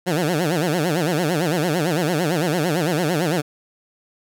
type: tone with vibrato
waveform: 15% pulse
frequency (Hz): 164.1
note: E3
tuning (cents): -8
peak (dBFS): -12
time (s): 0.06-3.42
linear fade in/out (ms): 20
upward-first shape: sine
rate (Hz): 8.9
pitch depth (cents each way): 210
effects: none